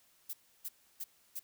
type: noise bursts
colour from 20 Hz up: violet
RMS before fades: -40 dBFS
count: 4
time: 0.29-1.396 s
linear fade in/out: 10 ms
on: 44 ms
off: 310 ms
effects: white hiss -68 dBFS RMS until 1.43 s